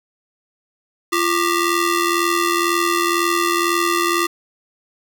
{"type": "ring-modulated tone", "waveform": "sawtooth", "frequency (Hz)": 772, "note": "G5", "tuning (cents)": -27, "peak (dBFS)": -9, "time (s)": [1.12, 4.27], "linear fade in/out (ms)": 10, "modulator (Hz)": 427, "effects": []}